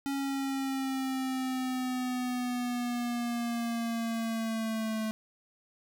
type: exponential sweep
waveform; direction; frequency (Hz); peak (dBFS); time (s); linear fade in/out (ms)
square; down; 277.2 to 218; -31; 0.06-5.11; 0
effects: none